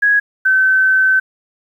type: tone pair in turn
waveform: sine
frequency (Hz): 1661.2 / 1533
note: G#6 / G6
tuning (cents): 0 / -39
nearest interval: minor second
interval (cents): 139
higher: first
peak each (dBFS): -9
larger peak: neither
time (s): 0.02-0.2 / 0.45-1.2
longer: second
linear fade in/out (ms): 10
effects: 8-bit